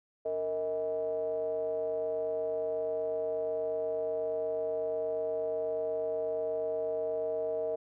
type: ring-modulated tone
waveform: triangle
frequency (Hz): 87.31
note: F2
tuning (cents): 0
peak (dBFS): -25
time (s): 0.25-7.76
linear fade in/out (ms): 10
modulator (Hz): 548
effects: none